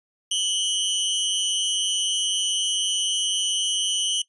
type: tone pair together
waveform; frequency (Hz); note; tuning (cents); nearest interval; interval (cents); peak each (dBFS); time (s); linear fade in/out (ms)
sawtooth; 2960 / 3151; F#7 / G7; 0 / +8; minor second; 108; -20 / -22; 0.31-4.22; 5
effects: noise-tail reverb RT60 0.1 s tail -19 dB re dry + resampled to 24000 Hz